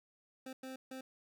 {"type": "tone bursts at uneven times", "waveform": "25% pulse", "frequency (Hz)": 261.6, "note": "C4", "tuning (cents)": 0, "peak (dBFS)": -40, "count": 3, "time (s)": [[0.46, 0.53], [0.63, 0.76], [0.91, 1.01]], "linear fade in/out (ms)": 5, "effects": []}